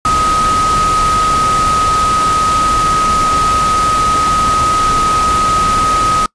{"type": "tone in noise", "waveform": "sine", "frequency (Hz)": 1260, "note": "D#6", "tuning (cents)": 21, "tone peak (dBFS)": -10, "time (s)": [0.05, 6.26], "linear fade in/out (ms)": 2, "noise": "pink", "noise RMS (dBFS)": -19, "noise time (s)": [0.05, 6.26], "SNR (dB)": 6, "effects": ["noise-tail reverb RT60 0.1 s tail -24 dB re dry", "resampled to 22050 Hz"]}